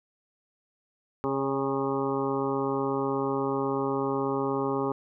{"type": "harmonic tone with a mistuned harmonic", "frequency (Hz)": 136.3, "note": "C#3", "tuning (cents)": -29, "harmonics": [1, 2, 3, 4, 6, 7, 8, 9], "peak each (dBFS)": [-37, -31, -29, -36, -35, -38, -36, -38], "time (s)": [1.24, 4.92], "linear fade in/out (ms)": 0, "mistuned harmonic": 4, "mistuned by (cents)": 24, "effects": []}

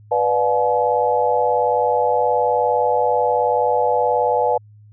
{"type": "chord", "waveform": "sine", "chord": "B diminished seventh", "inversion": "none", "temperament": "just", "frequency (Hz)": [493.9, 592.7, 711.2, 853.4], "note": ["B4", "D5", "F5", "Ab5"], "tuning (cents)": [0, 16, 31, 47], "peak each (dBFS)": [-19, -22, -22, -19], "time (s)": [0.11, 4.58], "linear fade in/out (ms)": 10, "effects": ["added 105 Hz sine -43 dBFS peak until 4.92 s"]}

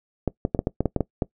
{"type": "clicks", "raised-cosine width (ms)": 2, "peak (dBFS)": -8, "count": 10, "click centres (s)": [0.277, 0.451, 0.548, 0.591, 0.671, 0.806, 0.857, 0.963, 1.007, 1.222], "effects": ["noise-tail reverb RT60 0.1 s tail -21 dB re dry"]}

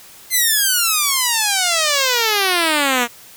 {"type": "exponential sweep", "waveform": "5% pulse", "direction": "down", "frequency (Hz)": [2093, 233.1], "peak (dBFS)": -3, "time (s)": [0.3, 3.08], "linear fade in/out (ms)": 50, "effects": ["white hiss -42 dBFS RMS until 3.36 s"]}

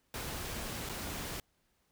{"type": "noise with dropouts", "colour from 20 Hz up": "pink", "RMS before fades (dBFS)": -40, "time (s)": [0.14, 1.4], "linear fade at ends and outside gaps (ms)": 1, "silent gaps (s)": [0.89, 0.895], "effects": ["pink hiss -75 dBFS RMS until 1.91 s"]}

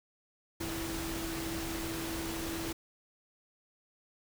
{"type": "tone in noise", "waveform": "sine", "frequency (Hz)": 329.6, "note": "E4", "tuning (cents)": 0, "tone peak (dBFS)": -38, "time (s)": [0.6, 2.73], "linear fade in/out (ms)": 10, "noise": "pink", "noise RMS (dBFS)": -39, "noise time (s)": [0.6, 2.73], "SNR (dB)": -2, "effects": []}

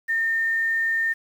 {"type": "tone", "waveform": "sine", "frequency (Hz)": 1817, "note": "A#6", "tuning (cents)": -45, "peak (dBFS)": -20, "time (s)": [0.08, 1.14], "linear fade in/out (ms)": 20, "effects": ["8-bit"]}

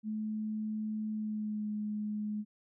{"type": "tone with pitch glide", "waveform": "sine", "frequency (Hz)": [215.4, 210.8], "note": ["A3", "G#3"], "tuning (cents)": [-37, 26], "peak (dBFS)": -33, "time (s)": [0.03, 2.45], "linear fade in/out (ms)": 50, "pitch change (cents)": -37, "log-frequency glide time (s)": [1.12, 1.69], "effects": []}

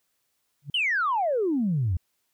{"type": "tone with exponential growth", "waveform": "sine", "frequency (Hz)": 142.3, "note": "C#3", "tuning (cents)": 46, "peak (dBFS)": -29, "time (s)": [0.62, 0.7], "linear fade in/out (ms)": 2, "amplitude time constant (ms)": 17}
{"type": "exponential sweep", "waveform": "sine", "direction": "down", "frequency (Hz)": [3145, 81.1], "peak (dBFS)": -21, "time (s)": [0.74, 1.97], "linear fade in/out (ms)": 5}
{"effects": ["tanh soft clip ceiling -17 dBFS", "white hiss -74 dBFS RMS until 2.33 s"]}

